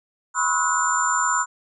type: tone cluster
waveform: sine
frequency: 995 / 1074 / 1292 / 1460 / 7200 Hz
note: B5 / C6 / E6 / F#6 / A8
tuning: +13 / +45 / -35 / -24 / +39 cents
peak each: -25 dBFS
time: 0.34-1.46 s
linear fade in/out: 50 ms
effects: none